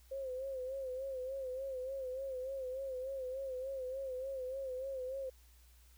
sine tone with vibrato, 525 Hz, C5, 6 cents sharp, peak -38 dBFS, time 0.11-5.3 s, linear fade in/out 10 ms, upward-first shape sine, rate 3.4 Hz, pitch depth 69 cents each way, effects added 60 Hz sine -60 dBFS peak until 5.97 s + white hiss -68 dBFS RMS until 5.97 s

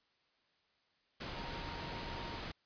sine tone in noise, 932.3 Hz, A#5, in tune, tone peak -49 dBFS, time 1.35-2.39 s, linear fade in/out 10 ms, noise pink, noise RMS -43 dBFS, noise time 1.2-2.52 s, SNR -9 dB, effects white hiss -75 dBFS RMS until 2.65 s + resampled to 11025 Hz

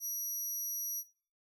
25% pulse tone, 5800 Hz, F#8, 35 cents flat, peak -30 dBFS, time 0-1.04 s, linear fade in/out 50 ms, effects noise-tail reverb RT60 0.4 s tail -18 dB re dry

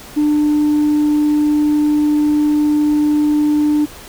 sine tone, 298.4 Hz, D4, 28 cents sharp, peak -9 dBFS, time 0.16-3.86 s, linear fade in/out 20 ms, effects tanh soft clip ceiling -9 dBFS + pink hiss -36 dBFS RMS until 4.08 s

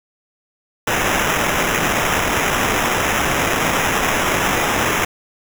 blue noise with sample-and-hold, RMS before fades -18 dBFS, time 0.87-5.05 s, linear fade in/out 5 ms, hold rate 4410 Hz, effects none

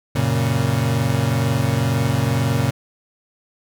35% pulse chord, F# major, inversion none, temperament equal, 92.5 / 116.54 / 138.59 Hz, F#2 / A#2 / C#3, 0 / 0 / 0 cents, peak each -24 / -18 / -19 dBFS, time 0.15-2.71 s, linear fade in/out 10 ms, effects none

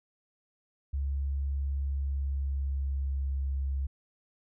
sine tone with pitch glide, 69.3 to 68.07 Hz, C#2 to C#2, 0 to -31 cents, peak -28 dBFS, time 0.93-3.87 s, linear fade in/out 10 ms, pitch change -31 cents, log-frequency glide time 1.72-3.37 s, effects none

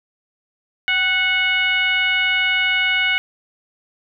sine tone with frequency modulation, 2203 Hz, C#7, 11 cents flat, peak -15 dBFS, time 0.88-3.18 s, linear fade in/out 0 ms, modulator 719 Hz, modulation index 1.1, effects none

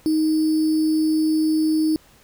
sine tone with sample-and-hold, 312.9 Hz, D#4, 10 cents sharp, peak -16 dBFS, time 0.06-1.96 s, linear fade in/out 0 ms, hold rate 4900 Hz, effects pink hiss -53 dBFS RMS until 2.23 s

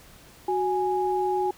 sine tone pair together, 369.6 / 829.7 Hz, F#4 / G#5, -2 / -2 cents, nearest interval octave + major second, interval 1400 cents, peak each -25 dBFS, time 0.48-1.51 s, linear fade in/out 5 ms, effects pink hiss -51 dBFS RMS until 1.57 s

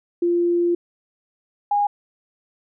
sine tone pair in turn, 346.5 / 819.4 Hz, F4 / G#5, -14 / -24 cents, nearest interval octave + minor third, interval 1490 cents, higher second, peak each -16 dBFS, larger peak neither, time 0.22-0.75 / 1.71-1.87 s, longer first, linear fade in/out 5 ms, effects none

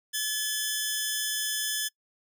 10% pulse tone pair together, 1721 / 3097 Hz, A6 / G7, -39 / -22 cents, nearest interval minor seventh, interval 1017 cents, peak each -20 / -25 dBFS, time 0.13-1.89 s, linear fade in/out 20 ms, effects noise-tail reverb RT60 0.1 s tail -24 dB re dry

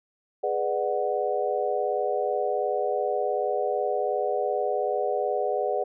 sine chord, G# half-diminished seventh, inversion none, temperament equal with one note detuned, 415.3 / 493.9 / 596.6 / 740 Hz, G#4 / B4 / D5 / F#5, 0 / 0 / +27 / 0 cents, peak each -29 dBFS, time 0.43-5.84 s, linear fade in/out 10 ms, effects none

